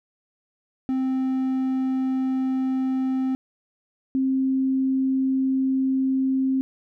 triangle / sine tone pair in turn, 261.6 / 264.6 Hz, C4 / C4, 0 / +20 cents, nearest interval unison, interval 20 cents, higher second, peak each -19 dBFS, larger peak neither, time 0.89-3.35 / 4.15-6.61 s, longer neither, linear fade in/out 0 ms, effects none

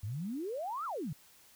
sine exponential two-way sweep, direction up then down, 92.9 to 1398 to 127.6 Hz, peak -35 dBFS, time 0.03-1.13 s, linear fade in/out 5 ms, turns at 0.85 s, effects white hiss -61 dBFS RMS until 1.55 s

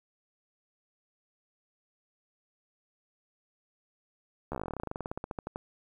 slowing click train, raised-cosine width 1 ms, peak -21 dBFS, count 27, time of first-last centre 4.52-5.559 s, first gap 13 ms, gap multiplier 1.08, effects 10-bit

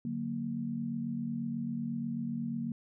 sine chord, D augmented, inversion none, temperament equal, 146.83 / 185 / 233.1 Hz, D3 / F#3 / A#3, 0 / 0 / 0 cents, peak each -40 / -40 / -34 dBFS, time 0.05-2.72 s, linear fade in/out 2 ms, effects none

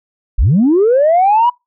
sine linear sweep, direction up, 30.87 to 987.8 Hz, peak -6 dBFS, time 0.38-1.5 s, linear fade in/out 10 ms, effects noise-tail reverb RT60 0.2 s tail -25 dB re dry + tanh soft clip ceiling -4 dBFS

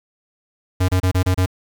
square tone bursts, 92.2 Hz, F#2, 6 cents flat, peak -15 dBFS, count 6, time 0.8-1.461 s, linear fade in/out 10 ms, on 86 ms, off 29 ms, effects 7-bit

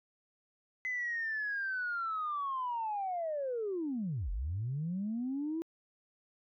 sine linear two-way sweep, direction down then up, 2038 to 41.2 to 334.7 Hz, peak -32 dBFS, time 0.85-5.62 s, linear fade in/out 0 ms, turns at 4.31 s, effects tanh soft clip ceiling -28 dBFS

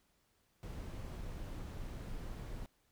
brown noise, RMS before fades -44 dBFS, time 0.63-2.66 s, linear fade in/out 0 ms, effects pink hiss -75 dBFS RMS until 2.91 s

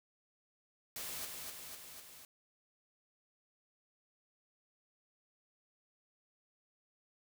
white noise with echo, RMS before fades -43 dBFS, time 0.96-1.25 s, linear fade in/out 2 ms, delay 250 ms, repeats 4, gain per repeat -3 dB, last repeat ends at 2.25 s, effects none

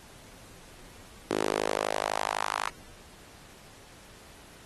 sawtooth tone with high-pass filter sweep, 52 Hz, G#1, 3 cents sharp, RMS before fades -31 dBFS, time 1.3-2.69 s, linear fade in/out 10 ms, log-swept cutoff 350 to 1100 Hz, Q 2.2, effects pink hiss -52 dBFS RMS until 4.65 s + AAC 32 kbps

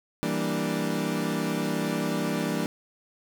30% pulse chord, E half-diminished seventh, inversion none, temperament equal, 164.81 / 196 / 233.1 / 293.7 Hz, E3 / G3 / Bb3 / D4, 0 / 0 / 0 / 0 cents, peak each -29 dBFS, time 0.23-2.66 s, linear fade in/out 0 ms, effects none

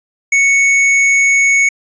sine tone with hard clipping, 2217 Hz, C#7, in tune, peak -9 dBFS, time 0.32-1.69 s, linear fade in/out 5 ms, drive 18 dB, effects resampled to 16000 Hz

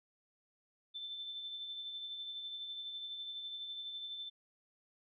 sine tone with tremolo, 3538 Hz, A7, 9 cents sharp, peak -40 dBFS, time 0.94-4.3 s, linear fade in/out 20 ms, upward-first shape sine, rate 12 Hz, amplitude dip 35%, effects none

